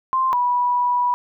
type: tone pair in turn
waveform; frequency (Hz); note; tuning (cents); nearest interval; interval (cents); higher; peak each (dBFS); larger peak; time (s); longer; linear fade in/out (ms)
sine; 1046.5 / 978.6; C6 / B5; 0 / -16; minor second; 116; first; -16; neither; 0.13-0.33 / 0.33-1.14; second; 0
effects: none